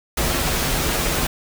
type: noise with comb filter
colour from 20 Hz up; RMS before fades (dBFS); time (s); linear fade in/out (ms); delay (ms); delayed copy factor
pink; -21; 0.17-1.27; 5; 10; -0.55
effects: none